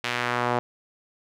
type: tone with band-pass filter sweep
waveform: sawtooth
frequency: 121.8 Hz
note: B2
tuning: 24 cents flat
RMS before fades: -26 dBFS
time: 0.04-0.59 s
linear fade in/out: 0 ms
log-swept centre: 2700 to 790 Hz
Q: 1.2
effects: none